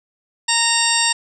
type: harmonic tone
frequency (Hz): 925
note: A#5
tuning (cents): -14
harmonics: 1 / 2 / 3 / 4 / 5 / 6 / 8 / 9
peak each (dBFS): -23 / -23 / -23 / -23 / -23 / -23 / -23 / -23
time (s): 0.48-1.13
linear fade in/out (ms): 10
effects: none